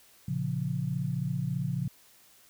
sine chord, Bb minor, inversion none, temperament just, 116.54 / 139.85 / 174.81 Hz, Bb2 / Db3 / F3, 0 / +16 / +2 cents, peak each -35 / -31 / -33 dBFS, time 0.28-1.88 s, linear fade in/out 5 ms, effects white hiss -59 dBFS RMS until 2.49 s

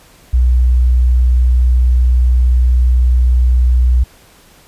sine tone, 61.74 Hz, B1, in tune, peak -7 dBFS, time 0.33-4.04 s, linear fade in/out 10 ms, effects pink hiss -45 dBFS RMS until 4.67 s + resampled to 32000 Hz

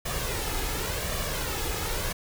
pink noise with flanger, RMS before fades -30 dBFS, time 0.05-2.13 s, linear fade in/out 10 ms, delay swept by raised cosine 1.7 to 2.4 ms, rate 0.91 Hz, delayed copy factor +0.55, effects none

